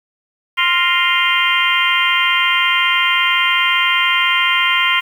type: harmonic tone with a mistuned harmonic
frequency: 349.2 Hz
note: F4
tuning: in tune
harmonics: 3 / 4 / 5 / 6 / 7 / 8 / 9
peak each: -19 / -21 / -23 / -17 / -23 / -20 / -20 dBFS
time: 0.57-5.01 s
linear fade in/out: 20 ms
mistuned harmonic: 5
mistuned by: +100 cents
effects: 7-bit